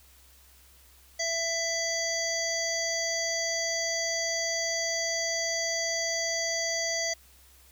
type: harmonic tone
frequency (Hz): 665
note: E5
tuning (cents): +15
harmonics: 1 / 3 / 5 / 7 / 9 / 10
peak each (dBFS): -33 / -33 / -43 / -34 / -33 / -37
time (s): 1.19-7.14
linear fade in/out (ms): 10
effects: added 65 Hz sine -58 dBFS peak until 7.71 s + white hiss -58 dBFS RMS until 7.71 s